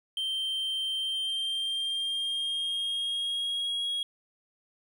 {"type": "tone with pitch glide", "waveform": "triangle", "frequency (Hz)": [3136, 3301], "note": ["G7", "G#7"], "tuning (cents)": [0, -11], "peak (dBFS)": -27, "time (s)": [0.17, 4.03], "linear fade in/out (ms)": 2, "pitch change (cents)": 89, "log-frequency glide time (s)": [0.97, 3.75], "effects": []}